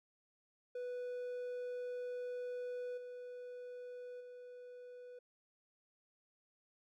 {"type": "tone with level steps", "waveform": "triangle", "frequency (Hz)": 493.9, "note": "B4", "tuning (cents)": 0, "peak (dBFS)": [-38, -44, -48], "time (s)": [0.75, 5.19], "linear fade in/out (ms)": 5, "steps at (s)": [2.97, 4.2], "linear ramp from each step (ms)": 10, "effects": []}